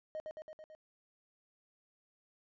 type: tone with echo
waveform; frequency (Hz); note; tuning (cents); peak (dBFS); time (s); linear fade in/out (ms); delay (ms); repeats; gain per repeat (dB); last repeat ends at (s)
triangle; 622.3; D#5; 0; -35; 0.15-0.2; 0; 110; 5; -3; 0.75
effects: tanh soft clip ceiling -34 dBFS + resampled to 16000 Hz